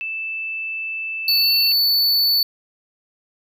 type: tone with pitch glide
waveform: sine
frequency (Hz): 2640 to 2695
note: E7 to E7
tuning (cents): +2 to +38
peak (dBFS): -24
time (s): 0.01-1.72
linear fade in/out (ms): 0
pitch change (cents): +36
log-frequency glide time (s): 1.4-1.49
type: tone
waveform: square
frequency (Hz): 4476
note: C#8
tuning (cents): +16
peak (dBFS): -15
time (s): 1.28-2.43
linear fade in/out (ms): 2
effects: none